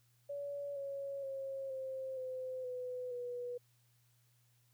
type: tone with pitch steps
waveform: sine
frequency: 569 / 554.7 / 540.8 / 527.2 / 514 / 501.1 / 488.5 Hz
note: C#5 / C#5 / C#5 / C5 / C5 / B4 / B4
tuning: +45 / +1 / -43 / +13 / -31 / +25 / -19 cents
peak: -39 dBFS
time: 0.29-3.58 s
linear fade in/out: 10 ms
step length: 470 ms
effects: added 120 Hz sine -70 dBFS peak until 4.73 s + white hiss -75 dBFS RMS until 4.73 s